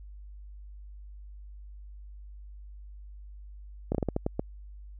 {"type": "slowing click train", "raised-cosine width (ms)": 2, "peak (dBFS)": -14, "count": 8, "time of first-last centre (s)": [3.92, 4.395], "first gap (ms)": 27, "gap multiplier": 1.3, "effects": ["added 50 Hz sine -43 dBFS peak until 4.99 s"]}